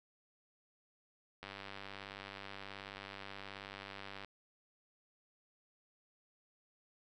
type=click train; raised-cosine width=0.3 ms; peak=-30 dBFS; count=279; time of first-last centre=1.43-4.247 s; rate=98.7 Hz; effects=none